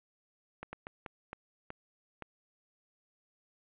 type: slowing click train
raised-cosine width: 0.5 ms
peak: -26 dBFS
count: 7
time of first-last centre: 0.63-2.223 s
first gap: 100 ms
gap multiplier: 1.39
effects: resampled to 8000 Hz + 9-bit